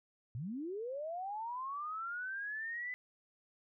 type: linear sweep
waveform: sine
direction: up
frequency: 104.8 to 2016 Hz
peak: -38 dBFS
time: 0.35-2.94 s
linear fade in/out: 0 ms
effects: none